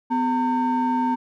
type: ring-modulated tone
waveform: triangle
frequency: 330 Hz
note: E4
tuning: 2 cents sharp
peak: -14 dBFS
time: 0.1-1.16 s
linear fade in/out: 20 ms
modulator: 582 Hz
effects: none